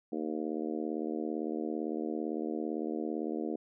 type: harmonic tone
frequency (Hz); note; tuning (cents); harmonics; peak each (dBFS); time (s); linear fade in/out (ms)
77.78; D#2; 0; 3 / 4 / 5 / 6 / 7 / 8 / 9; -38 / -36 / -39 / -41 / -46 / -50 / -47; 0.12-3.56; 5
effects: none